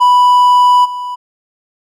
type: tone with level steps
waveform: triangle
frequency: 987.8 Hz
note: B5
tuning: in tune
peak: -3 / -17 dBFS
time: 0-1.16 s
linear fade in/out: 20 ms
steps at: 0.84 s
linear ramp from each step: 20 ms
effects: none